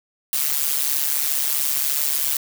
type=noise with amplitude modulation; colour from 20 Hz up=blue; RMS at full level=-18 dBFS; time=0.33-2.37 s; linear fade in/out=2 ms; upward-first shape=sine; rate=143 Hz; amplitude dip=85%; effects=none